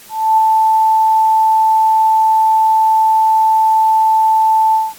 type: tone with ADSR envelope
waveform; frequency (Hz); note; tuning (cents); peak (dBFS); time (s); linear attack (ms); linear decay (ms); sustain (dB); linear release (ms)
sine; 880; A5; 0; -6; 0.09-4.94; 290; 5; -2; 200
effects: white hiss -39 dBFS RMS until 4.98 s + AAC 64 kbps